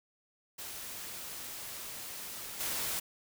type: noise with level steps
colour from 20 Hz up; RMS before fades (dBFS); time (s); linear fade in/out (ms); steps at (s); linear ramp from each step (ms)
white; -43 / -35; 0.58-3; 10; 2.59; 20
effects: none